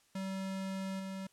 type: tone with level steps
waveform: square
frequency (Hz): 191.8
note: G3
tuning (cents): -37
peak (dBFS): -37 / -40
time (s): 0.15-1.27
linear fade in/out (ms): 5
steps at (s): 0.99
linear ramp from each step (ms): 10
effects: white hiss -69 dBFS RMS until 1.32 s + low-pass 10000 Hz 12 dB/octave